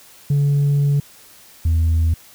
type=tone pair in turn; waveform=sine; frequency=142.8 / 81.36 Hz; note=D3 / E2; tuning=-48 / -22 cents; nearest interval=minor seventh; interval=974 cents; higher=first; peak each=-11 dBFS; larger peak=neither; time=0.3-1 / 1.65-2.14 s; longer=first; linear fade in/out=5 ms; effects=tanh soft clip ceiling -12 dBFS + white hiss -46 dBFS RMS until 2.34 s